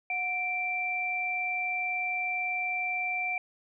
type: tone pair together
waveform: sine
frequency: 730.8 / 2349 Hz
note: F#5 / D7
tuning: -22 / 0 cents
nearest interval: octave + minor sixth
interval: 2022 cents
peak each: -35 / -29 dBFS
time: 0.1-3.38 s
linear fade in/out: 2 ms
effects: none